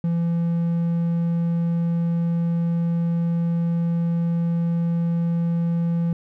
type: tone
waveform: triangle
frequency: 169 Hz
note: E3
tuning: 43 cents sharp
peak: -17 dBFS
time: 0.04-6.13 s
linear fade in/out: 2 ms
effects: none